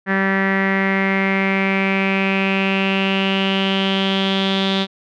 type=tone with low-pass filter sweep; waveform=sawtooth; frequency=193.4 Hz; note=G3; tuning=23 cents flat; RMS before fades=-18 dBFS; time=0.06-4.87 s; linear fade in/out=50 ms; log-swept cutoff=1800 to 3600 Hz; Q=6.6; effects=none